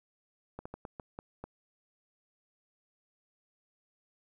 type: slowing click train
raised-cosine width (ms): 1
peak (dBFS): -27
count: 7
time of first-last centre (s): 0.59-1.44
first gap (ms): 65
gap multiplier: 1.31
effects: 11-bit